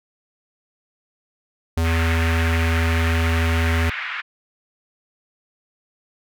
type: tone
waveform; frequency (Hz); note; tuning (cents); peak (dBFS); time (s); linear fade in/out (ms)
square; 82.41; E2; 0; -18; 1.77-3.9; 5
type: band-pass noise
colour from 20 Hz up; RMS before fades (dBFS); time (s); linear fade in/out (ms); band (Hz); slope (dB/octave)
pink; -28; 1.84-4.22; 20; 1400 to 2500; 24
effects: none